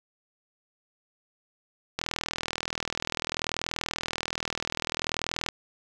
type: click train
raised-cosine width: 0.2 ms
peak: -11 dBFS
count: 143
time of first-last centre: 1.99-5.488 s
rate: 40.6 Hz
effects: none